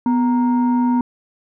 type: tone pair together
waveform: sine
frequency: 247.1 / 932.3 Hz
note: B3 / A#5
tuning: +1 / 0 cents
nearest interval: octave + major seventh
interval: 2299 cents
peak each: -13 / -21 dBFS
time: 0.06-1.01 s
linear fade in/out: 2 ms
effects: tanh soft clip ceiling -9 dBFS